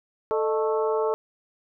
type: harmonic tone with a mistuned harmonic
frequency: 220 Hz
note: A3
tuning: in tune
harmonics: 2 / 3 / 4 / 5 / 6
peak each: -23 / -29 / -31 / -33 / -36 dBFS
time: 0.31-1.14 s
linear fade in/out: 0 ms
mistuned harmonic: 3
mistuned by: -120 cents
effects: none